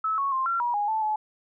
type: tone with pitch steps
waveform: sine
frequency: 1300 / 1106 / 1053 / 1367 / 960 / 825 / 877 / 857 Hz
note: E6 / C#6 / C6 / F6 / B5 / G#5 / A5 / A5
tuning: -24 / -4 / +11 / -37 / -49 / -12 / -6 / -46 cents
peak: -23 dBFS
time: 0.04-1.16 s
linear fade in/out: 5 ms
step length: 140 ms
effects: none